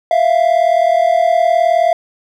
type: tone pair together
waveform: triangle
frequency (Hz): 659.3 / 698.5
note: E5 / F5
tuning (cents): 0 / 0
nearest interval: minor second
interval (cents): 100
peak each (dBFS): -10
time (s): 0.11-1.93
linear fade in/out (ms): 2
effects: tanh soft clip ceiling 0 dBFS